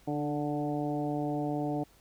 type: harmonic tone with a mistuned harmonic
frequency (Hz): 146.9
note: D3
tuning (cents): +1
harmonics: 1 / 2 / 3 / 4 / 5 / 6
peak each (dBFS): -36 / -32 / -39 / -39 / -37 / -47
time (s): 0.07-1.84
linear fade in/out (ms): 10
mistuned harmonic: 2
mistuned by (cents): +16
effects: added 50 Hz sine -62 dBFS peak until 2 s + pink hiss -62 dBFS RMS until 2 s